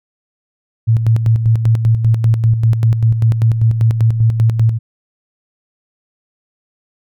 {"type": "tone with tremolo", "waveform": "sine", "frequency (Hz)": 113.1, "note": "A2", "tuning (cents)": 48, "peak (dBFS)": -7, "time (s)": [0.87, 4.79], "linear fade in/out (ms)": 20, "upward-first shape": "square", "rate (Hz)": 5.1, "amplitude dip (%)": 55, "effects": []}